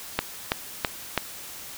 click train, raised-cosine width 0.3 ms, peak -5 dBFS, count 4, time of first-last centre 0.19-1.177 s, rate 3.04 Hz, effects white hiss -40 dBFS RMS until 1.77 s

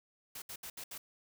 white noise bursts, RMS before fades -45 dBFS, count 5, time 0.35-0.98 s, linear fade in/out 5 ms, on 70 ms, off 70 ms, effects none

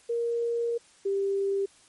sine tone pair in turn, 468.9 / 394.3 Hz, A#4 / G4, +10 / +10 cents, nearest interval minor third, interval 300 cents, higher first, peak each -25 / -24 dBFS, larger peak second, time 0.09-0.78 / 1.05-1.66 s, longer first, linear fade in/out 10 ms, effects white hiss -58 dBFS RMS until 1.88 s + MP3 48 kbps

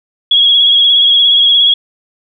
sine tone with vibrato, 3322 Hz, G#7, in tune, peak -5 dBFS, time 0.31-1.74 s, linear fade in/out 5 ms, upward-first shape sine, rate 17 Hz, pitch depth 36 cents each way, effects none

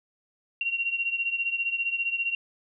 sine beating tone pair, 2749 / 2764 Hz, F7 / F7, -28 / -19 cents, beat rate 15 Hz, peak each -27 / -31 dBFS, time 0.61-2.35 s, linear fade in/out 2 ms, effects none

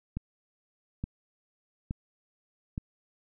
click train, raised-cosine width 5 ms, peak -20 dBFS, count 4, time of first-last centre 0.17-2.779 s, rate 1.15 Hz, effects none

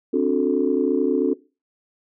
sine chord, D dominant seventh, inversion third, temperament just, 264.3 / 293.7 / 367.1 / 440.5 Hz, C4 / D4 / F#4 / A4, +18 / 0 / -14 / +2 cents, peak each -22 dBFS, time 0.13-1.34 s, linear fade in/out 10 ms, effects noise-tail reverb RT60 0.3 s tail -20 dB re dry + tanh soft clip ceiling -7 dBFS

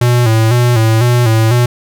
square tone with vibrato, 116.54 Hz, A#2, in tune, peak -8 dBFS, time 0.01-1.66 s, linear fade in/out 5 ms, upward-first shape square, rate 2 Hz, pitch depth 76 cents each way, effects none

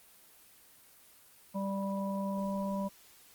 harmonic tone, 196.2 Hz, G3, 2 cents sharp, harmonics 1 / 3 / 5, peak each -33 / -38 / -40 dBFS, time 1.54-2.89 s, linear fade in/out 20 ms, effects white hiss -59 dBFS RMS until 3.34 s + Opus 24 kbps

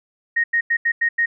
sine tone bursts at uneven times, 1865 Hz, A#6, in tune, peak -15 dBFS, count 6, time 0.36-0.44 / 0.53-0.61 / 0.7-0.77 / 0.85-0.92 / 1.01-1.09 / 1.18-1.26 s, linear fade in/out 10 ms, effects none

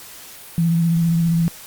sine tone with vibrato, 167 Hz, E3, 23 cents sharp, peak -14 dBFS, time 0.58-1.48 s, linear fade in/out 0 ms, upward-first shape sine, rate 15 Hz, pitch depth 28 cents each way, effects white hiss -39 dBFS RMS until 1.66 s + Opus 48 kbps

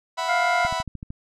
sawtooth chord, E suspended second, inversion none, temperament just, 659.3 / 741.7 / 988.9 Hz, E5 / F#5 / B5, 0 / +4 / +2 cents, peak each -26 / -27 / -22 dBFS, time 0.17-0.83 s, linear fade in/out 20 ms
harmonic tone, 704 Hz, F5, 14 cents sharp, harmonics 1 / 2 / 3, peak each -22 / -25 / -27 dBFS, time 0.28-0.68 s, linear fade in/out 20 ms
click train, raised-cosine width 5 ms, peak -22 dBFS, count 7, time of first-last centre 0.65-1.105 s, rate 13.2 Hz
effects low-pass 6000 Hz 12 dB/octave

